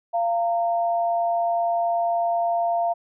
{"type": "tone pair together", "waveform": "sine", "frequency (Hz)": [688.5, 919], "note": ["F5", "A#5"], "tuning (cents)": [-25, -25], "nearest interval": "perfect fourth", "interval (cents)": 500, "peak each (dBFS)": [-20, -29], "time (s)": [0.13, 2.94], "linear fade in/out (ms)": 20, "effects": []}